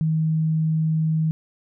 sine tone, 158.5 Hz, D#3, 32 cents sharp, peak -18 dBFS, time 0.01-1.31 s, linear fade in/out 0 ms, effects none

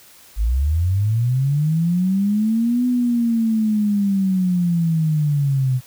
sine linear two-way sweep, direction up then down, 49 to 250 to 125.5 Hz, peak -15 dBFS, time 0.36-5.81 s, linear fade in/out 50 ms, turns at 2.86 s, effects white hiss -47 dBFS RMS until 5.86 s

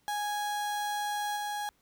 35% pulse tone with level steps, 829 Hz, G#5, 3 cents flat, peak -29 / -31 dBFS, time 0.08-1.69 s, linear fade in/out 0 ms, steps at 1.36 s, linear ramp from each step 10 ms, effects pink hiss -70 dBFS RMS until 1.81 s

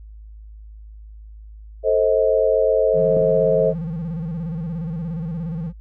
sine chord, A diminished, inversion none, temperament just, 440 / 528 / 633.6 Hz, A4 / C5 / Eb5, 0 / +16 / +31 cents, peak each -19 / -18 / -19 dBFS, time 1.83-3.74 s, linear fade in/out 50 ms
triangle tone with vibrato, 164.81 Hz, E3, in tune, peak -22 dBFS, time 2.93-5.73 s, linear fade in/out 50 ms, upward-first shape square, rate 17 Hz, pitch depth 95 cents each way
clicks, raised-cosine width 2 ms, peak -14 / -20 dBFS, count 2, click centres 3.168 / 3.214 s
effects added 53 Hz sine -37 dBFS peak until 5.8 s

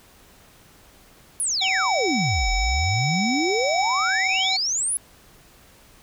sine exponential two-way sweep, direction down then up, 11000 to 40.19 to 11000 Hz, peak -21 dBFS, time 1.4-4.97 s, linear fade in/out 0 ms, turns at 2.51 s
harmonic tone, 760 Hz, F#5, 46 cents sharp, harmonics 1 / 3 / 5 / 7 / 9, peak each -27 / -26 / -34 / -29 / -34 dBFS, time 1.61-4.57 s, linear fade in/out 10 ms
effects pink hiss -52 dBFS RMS until 6.02 s

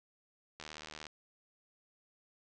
click train, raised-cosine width 0.2 ms, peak -28 dBFS, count 37, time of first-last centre 0.6-1.068 s, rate 77 Hz, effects resampled to 22050 Hz + 11-bit

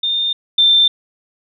sine tone pair in turn, 3624 / 3572 Hz, A#7 / A7, -50 / +25 cents, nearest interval unison, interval 25 cents, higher first, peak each -15 / -8 dBFS, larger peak second, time 0.03-0.33 / 0.58-0.88 s, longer neither, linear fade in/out 5 ms, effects none

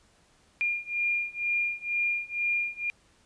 sine beating tone pair, 2408 / 2410.1 Hz, D7 / D7, +43 / +44 cents, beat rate 2.1 Hz, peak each -30 / -29 dBFS, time 0.61-2.9 s, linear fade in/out 0 ms, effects pink hiss -63 dBFS RMS until 3.25 s + resampled to 22050 Hz

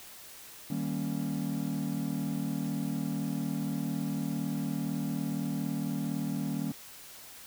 triangle chord, Eb dominant seventh, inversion none, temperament equal with one note detuned, 155.56 / 195.43 / 233.1 / 277.2 Hz, Eb3 / G3 / Bb3 / Db4, 0 / -5 / 0 / 0 cents, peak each -34 dBFS, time 0.7-6.72 s, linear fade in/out 5 ms, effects white hiss -49 dBFS RMS until 7.46 s

